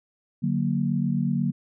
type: chord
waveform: sine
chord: D augmented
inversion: none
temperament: equal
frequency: 146.83 / 185 / 233.1 Hz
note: D3 / F#3 / A#3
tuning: 0 / 0 / 0 cents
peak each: -26 dBFS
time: 0.42-1.52 s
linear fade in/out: 20 ms
effects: none